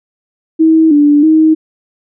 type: tone with pitch steps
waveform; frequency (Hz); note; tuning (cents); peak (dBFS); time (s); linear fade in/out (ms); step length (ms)
sine; 320.6 / 292.4 / 315.2; E4 / D4 / D#4; -48 / -7 / +23; -4; 0.59-1.55; 20; 320
effects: none